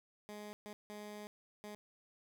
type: tone bursts at uneven times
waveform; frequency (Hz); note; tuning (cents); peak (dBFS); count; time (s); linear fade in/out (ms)
15% pulse; 208.8; G#3; +10; -40; 4; 0.29-0.53 / 0.66-0.73 / 0.9-1.27 / 1.64-1.75; 0
effects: none